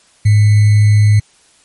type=tone with sample-and-hold; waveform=sine; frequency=105.1 Hz; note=G#2; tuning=21 cents sharp; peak=-5 dBFS; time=0.25-1.2 s; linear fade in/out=10 ms; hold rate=2100 Hz; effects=white hiss -50 dBFS RMS until 1.64 s + MP3 48 kbps